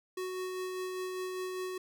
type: tone with tremolo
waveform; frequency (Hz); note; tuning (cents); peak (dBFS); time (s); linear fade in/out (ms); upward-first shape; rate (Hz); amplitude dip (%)
square; 370; F#4; 0; -35; 0.17-1.78; 5; sine; 5; 25
effects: none